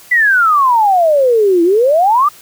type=exponential two-way sweep; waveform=sine; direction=down then up; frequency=2012 to 330 to 1239 Hz; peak=-7 dBFS; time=0.11-2.29 s; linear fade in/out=10 ms; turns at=1.63 s; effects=white hiss -40 dBFS RMS until 2.41 s